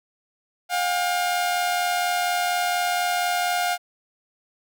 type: tone pair together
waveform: sawtooth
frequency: 711.8 / 796 Hz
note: F5 / G5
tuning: +33 / +26 cents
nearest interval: major second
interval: 193 cents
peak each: -18 / -26 dBFS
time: 0.69-3.78 s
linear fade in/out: 50 ms
effects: none